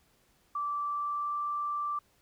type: tone with pitch glide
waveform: sine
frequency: 1165 to 1173.1 Hz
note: D6 to D6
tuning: -14 to -2 cents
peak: -30 dBFS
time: 0.55-1.99 s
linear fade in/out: 5 ms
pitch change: +12 cents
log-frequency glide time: 0.82-1.39 s
effects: pink hiss -68 dBFS RMS until 2.21 s